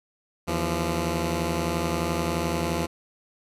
10% pulse tone pair together, 80.08 / 171.7 Hz, E2 / F3, -50 / -29 cents, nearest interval octave + minor second, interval 1321 cents, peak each -19 dBFS, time 0.47-2.87 s, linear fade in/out 20 ms, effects resampled to 32000 Hz

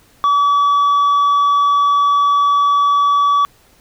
triangle tone with tanh clipping, 1144 Hz, D6, 46 cents flat, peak -11 dBFS, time 0.24-3.45 s, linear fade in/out 0 ms, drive 8 dB, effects pink hiss -51 dBFS RMS until 3.8 s

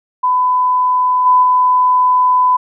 sine tone with level steps, 1003 Hz, B5, 26 cents sharp, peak -10 / -6 / -8 dBFS, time 0.23-2.57 s, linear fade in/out 10 ms, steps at 1.25 / 1.42 s, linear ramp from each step 20 ms, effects none

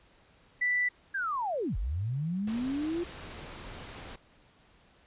sine tone, 1975.5 Hz, B6, in tune, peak -25 dBFS, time 0.61-0.89 s, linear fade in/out 10 ms
sine linear two-way sweep, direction down then up, 1646 to 39.04 to 353.4 Hz, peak -29 dBFS, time 1.14-3.04 s, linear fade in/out 10 ms, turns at 1.77 s
pink noise, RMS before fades -44 dBFS, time 2.47-4.16 s, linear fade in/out 5 ms
effects pink hiss -62 dBFS RMS until 5.06 s + resampled to 8000 Hz

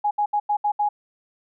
sine tone bursts at uneven times, 830.6 Hz, G#5, in tune, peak -18 dBFS, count 6, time 0.04-0.11 / 0.18-0.26 / 0.33-0.4 / 0.49-0.57 / 0.64-0.72 / 0.79-0.89 s, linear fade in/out 10 ms, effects none

